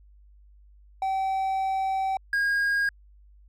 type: tone pair in turn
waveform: triangle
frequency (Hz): 769 / 1629.5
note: G5 / G#6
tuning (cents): -33 / -33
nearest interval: octave + minor second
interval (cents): 1300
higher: second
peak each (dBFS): -22 / -20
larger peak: second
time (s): 1.02-2.17 / 2.33-2.89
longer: first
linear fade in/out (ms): 2
effects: added 50 Hz sine -51 dBFS peak until 3.48 s

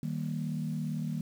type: chord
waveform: sine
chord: Eb major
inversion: none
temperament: equal with one note detuned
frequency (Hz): 155.56 / 193.97 / 233.1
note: Eb3 / G3 / Bb3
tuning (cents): 0 / -18 / 0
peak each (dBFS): -33 / -37 / -36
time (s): 0.03-1.21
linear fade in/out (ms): 2
effects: tanh soft clip ceiling -23 dBFS + 9-bit

